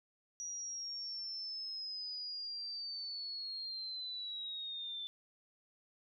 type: linear sweep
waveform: sine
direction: down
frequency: 5800 to 3520 Hz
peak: -40 dBFS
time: 0.4-5.07 s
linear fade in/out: 0 ms
effects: none